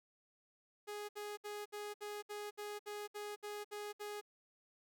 sawtooth tone bursts, 415.3 Hz, G#4, in tune, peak -39 dBFS, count 12, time 0.87-4.214 s, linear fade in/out 20 ms, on 220 ms, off 64 ms, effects none

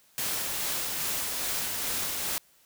white noise with tremolo, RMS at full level -30 dBFS, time 0.18-2.38 s, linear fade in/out 0 ms, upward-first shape sine, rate 2.4 Hz, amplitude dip 25%, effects white hiss -62 dBFS RMS until 2.65 s

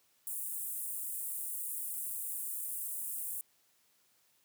pink high-pass noise, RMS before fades -39 dBFS, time 0.27-3.41 s, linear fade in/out 0 ms, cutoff 8600 Hz, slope 48 dB/octave, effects white hiss -71 dBFS RMS until 4.44 s + high-pass 80 Hz 12 dB/octave

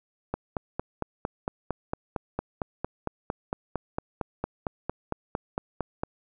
click train, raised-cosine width 1 ms, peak -14 dBFS, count 26, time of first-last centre 0.34-6.035 s, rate 4.39 Hz, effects none

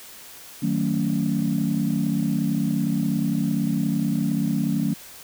sine chord, D# half-diminished seventh, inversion none, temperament just, 155.56 / 186.68 / 224 / 280 Hz, D#3 / F#3 / A3 / C#4, 0 / +16 / +31 / +18 cents, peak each -26 / -25 / -24 / -26 dBFS, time 0.62-4.94 s, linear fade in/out 10 ms, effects tanh soft clip ceiling -12 dBFS + white hiss -43 dBFS RMS until 5.23 s

